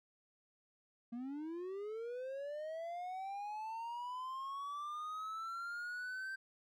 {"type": "linear sweep", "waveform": "triangle", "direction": "up", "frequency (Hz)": [230, 1568], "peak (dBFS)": -39, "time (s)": [1.12, 6.36], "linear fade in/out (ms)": 10, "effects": []}